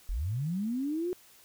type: linear sweep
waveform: sine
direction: up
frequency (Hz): 35 to 370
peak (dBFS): -29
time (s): 0.09-1.13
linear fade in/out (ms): 0
effects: white hiss -58 dBFS RMS until 1.44 s